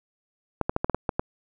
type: clicks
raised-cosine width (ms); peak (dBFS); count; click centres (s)
1; -9; 8; 0.613 / 0.695 / 0.764 / 0.845 / 0.897 / 0.946 / 1.092 / 1.195
effects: none